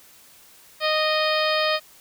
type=harmonic tone with a mistuned harmonic; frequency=619 Hz; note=D#5; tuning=9 cents flat; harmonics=1 / 2 / 3 / 4 / 5 / 6 / 7 / 8; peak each=-23 / -26 / -28 / -29 / -30 / -31 / -31 / -32 dBFS; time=0.8-1.8 s; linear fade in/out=50 ms; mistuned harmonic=5; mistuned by=+21 cents; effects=white hiss -51 dBFS RMS until 2 s